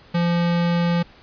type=tone; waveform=square; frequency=172.1 Hz; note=F3; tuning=25 cents flat; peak=-18 dBFS; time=0.14-1.03 s; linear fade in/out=10 ms; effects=pink hiss -49 dBFS RMS until 1.22 s + resampled to 11025 Hz